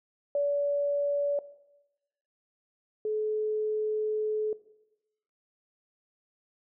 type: tone pair in turn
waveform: sine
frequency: 573 / 429.3 Hz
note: D5 / A4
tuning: -43 / -43 cents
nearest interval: perfect fourth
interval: 500 cents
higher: first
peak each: -24 / -27 dBFS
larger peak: first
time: 0.35-1.39 / 3.05-4.53 s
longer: second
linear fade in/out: 2 ms
effects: noise-tail reverb RT60 0.9 s tail -17 dB re dry